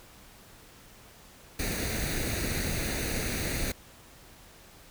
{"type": "noise with comb filter", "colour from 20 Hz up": "pink", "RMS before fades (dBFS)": -31, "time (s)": [1.59, 3.72], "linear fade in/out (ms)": 5, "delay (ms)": 0.47, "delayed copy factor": 0.65, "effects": ["pink hiss -53 dBFS RMS until 4.9 s"]}